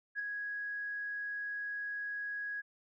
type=tone with ADSR envelope; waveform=sine; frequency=1661 Hz; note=G#6; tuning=in tune; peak=-31 dBFS; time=0.15-2.62 s; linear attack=45 ms; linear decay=6 ms; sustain=-5 dB; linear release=24 ms; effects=tanh soft clip ceiling -27 dBFS